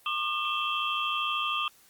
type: tone cluster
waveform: sine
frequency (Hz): 1092 / 1205 / 2672 / 3153 / 3335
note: C#6 / D6 / E7 / G7 / G#7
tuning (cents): -26 / +44 / +23 / +9 / +7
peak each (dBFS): -38 / -30 / -33 / -34 / -37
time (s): 0.06-1.68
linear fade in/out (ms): 2
effects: white hiss -59 dBFS RMS until 1.89 s + Opus 32 kbps